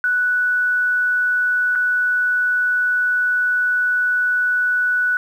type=tone with dropouts; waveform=sine; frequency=1480 Hz; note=F#6; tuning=in tune; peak=-15 dBFS; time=0.04-5.17 s; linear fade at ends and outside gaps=1 ms; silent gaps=1.753-1.757 s; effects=8-bit